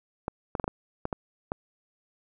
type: clicks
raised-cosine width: 1 ms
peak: -15 dBFS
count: 8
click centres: 0.281 / 0.552 / 0.598 / 0.642 / 0.679 / 1.054 / 1.128 / 1.519 s
effects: none